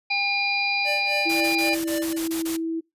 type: harmonic tone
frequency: 805 Hz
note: G5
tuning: 46 cents sharp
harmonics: 1 / 3 / 5 / 6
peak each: -29 / -22 / -32 / -30 dBFS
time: 0.1-1.75 s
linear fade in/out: 10 ms
type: tone with tremolo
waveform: square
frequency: 592 Hz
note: D5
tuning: 14 cents sharp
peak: -27 dBFS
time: 0.84-2.18 s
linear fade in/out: 50 ms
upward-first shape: sine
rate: 3.8 Hz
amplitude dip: 90%
type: tone with pitch glide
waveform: sine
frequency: 329.6 to 326.9 Hz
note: E4 to E4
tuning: 0 to -14 cents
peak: -24 dBFS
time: 1.25-2.81 s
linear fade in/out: 20 ms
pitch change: -14 cents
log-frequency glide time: 1.53-2.14 s
type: noise bursts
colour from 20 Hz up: white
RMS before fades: -32 dBFS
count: 9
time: 1.29-2.57 s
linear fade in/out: 10 ms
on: 120 ms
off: 25 ms
effects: noise-tail reverb RT60 0.2 s tail -24 dB re dry + resampled to 32000 Hz